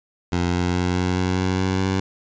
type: tone with pitch steps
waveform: 15% pulse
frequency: 87.8 / 88.82 / 89.85 / 90.9 / 91.95 / 93.02 / 94.1 / 95.2 Hz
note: F2 / F2 / F2 / F#2 / F#2 / F#2 / F#2 / F#2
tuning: +10 / +30 / +50 / -30 / -10 / +10 / +30 / +50 cents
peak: -13 dBFS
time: 0.32-2 s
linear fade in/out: 5 ms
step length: 210 ms
effects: resampled to 16000 Hz